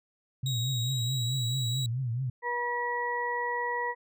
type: tone with vibrato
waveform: sine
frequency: 123.47 Hz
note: B2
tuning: in tune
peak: -28 dBFS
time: 0.43-2.3 s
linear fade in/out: 5 ms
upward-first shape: triangle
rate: 4.6 Hz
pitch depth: 170 cents each way
type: tone with pitch glide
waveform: 35% pulse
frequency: 3800 to 3882 Hz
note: A#7 to B7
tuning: +33 to -31 cents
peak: -31 dBFS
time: 0.46-1.86 s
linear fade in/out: 2 ms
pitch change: +36 cents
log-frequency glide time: 0.78-1.35 s
type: harmonic tone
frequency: 482.6 Hz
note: B4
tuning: 40 cents flat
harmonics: 1 / 2 / 4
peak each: -35 / -31 / -33 dBFS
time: 2.42-3.95 s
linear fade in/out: 50 ms
effects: none